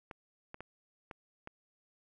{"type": "clicks", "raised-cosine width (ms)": 0.5, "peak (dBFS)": -29, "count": 5, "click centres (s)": [0.112, 0.544, 0.606, 1.112, 1.474], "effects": []}